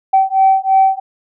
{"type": "beating tone pair", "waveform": "sine", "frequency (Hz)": [768, 771], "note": ["G5", "G5"], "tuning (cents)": [-36, -29], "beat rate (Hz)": 3, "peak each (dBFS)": -11, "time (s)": [0.13, 1], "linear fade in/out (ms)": 10, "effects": ["tanh soft clip ceiling -2 dBFS"]}